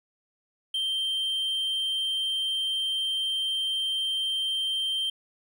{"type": "tone", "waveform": "triangle", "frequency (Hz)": 3142, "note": "G7", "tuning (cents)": 3, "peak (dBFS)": -24, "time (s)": [0.74, 5.1], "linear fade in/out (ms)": 5, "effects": []}